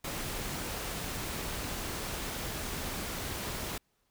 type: noise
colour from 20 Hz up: pink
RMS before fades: -37 dBFS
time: 0.04-3.78 s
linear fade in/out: 5 ms
effects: pink hiss -75 dBFS RMS until 4.1 s